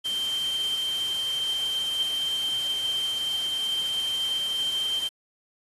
sine tone in noise, 3136 Hz, G7, in tune, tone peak -25 dBFS, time 0.04-5.09 s, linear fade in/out 20 ms, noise white, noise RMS -39 dBFS, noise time 0.04-5.09 s, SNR +11 dB, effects AAC 32 kbps

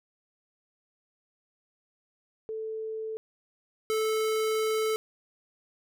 sine / square tone pair in turn, 440 / 437 Hz, A4 / A4, 0 / -12 cents, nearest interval unison, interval 12 cents, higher first, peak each -32 / -26 dBFS, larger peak second, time 2.49-3.17 / 3.9-4.96 s, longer second, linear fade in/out 0 ms, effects none

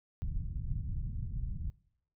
pink low-pass noise, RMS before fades -36 dBFS, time 0.22-1.7 s, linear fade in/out 0 ms, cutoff 140 Hz, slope 24 dB/octave, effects noise-tail reverb RT60 0.7 s tail -22 dB re dry

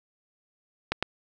clicks, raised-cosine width 0.3 ms, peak -9 dBFS, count 2, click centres 0.92 / 1.026 s, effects none

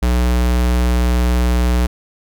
square tone, 60.9 Hz, B1, 24 cents flat, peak -13 dBFS, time 0.02-1.87 s, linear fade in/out 10 ms, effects none

